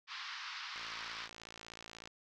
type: band-pass noise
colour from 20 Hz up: pink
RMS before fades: -45 dBFS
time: 0.07-1.29 s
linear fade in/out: 50 ms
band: 1000 to 5300 Hz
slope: 48 dB/octave
type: click train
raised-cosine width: 0.2 ms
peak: -31 dBFS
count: 75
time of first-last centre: 0.76-2.074 s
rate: 56.3 Hz
effects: none